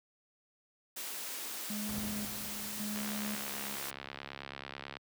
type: high-pass noise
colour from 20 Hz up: white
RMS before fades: -41 dBFS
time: 0.96-3.91 s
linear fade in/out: 10 ms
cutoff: 220 Hz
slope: 24 dB/octave
type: tone with tremolo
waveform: triangle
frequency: 209.9 Hz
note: G#3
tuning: 19 cents sharp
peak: -35 dBFS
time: 1.7-3.75 s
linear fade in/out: 0 ms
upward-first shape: square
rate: 0.91 Hz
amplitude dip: 70%
type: noise with exponential decay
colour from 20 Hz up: brown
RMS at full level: -38 dBFS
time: 1.89-4.42 s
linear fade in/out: 0 ms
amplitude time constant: 550 ms
type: click train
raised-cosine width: 0.3 ms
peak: -25 dBFS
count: 140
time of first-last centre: 2.96-4.969 s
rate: 69.2 Hz
effects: high-pass 100 Hz 12 dB/octave